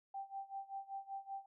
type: tone with tremolo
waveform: sine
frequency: 784 Hz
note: G5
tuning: in tune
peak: -40 dBFS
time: 0.14-1.46 s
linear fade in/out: 5 ms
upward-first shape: sine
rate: 5.2 Hz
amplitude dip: 90%
effects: none